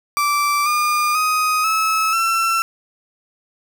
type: tone with pitch steps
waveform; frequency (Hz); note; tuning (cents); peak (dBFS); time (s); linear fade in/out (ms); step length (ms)
35% pulse; 1167 / 1208.9 / 1252.2 / 1297.1 / 1343.6; D6 / D6 / D#6 / E6 / E6; -11 / +50 / +11 / -28 / +33; -14; 0.17-2.62; 0; 490
effects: none